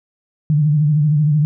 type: tone with vibrato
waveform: sine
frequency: 150 Hz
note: D3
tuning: 37 cents sharp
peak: -11 dBFS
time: 0.5-1.45 s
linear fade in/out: 0 ms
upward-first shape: sine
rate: 13 Hz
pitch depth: 72 cents each way
effects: none